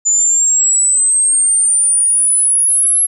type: exponential sweep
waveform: sine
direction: up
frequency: 7010 to 11175 Hz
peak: -9 dBFS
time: 0.05-3.07 s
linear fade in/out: 20 ms
effects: none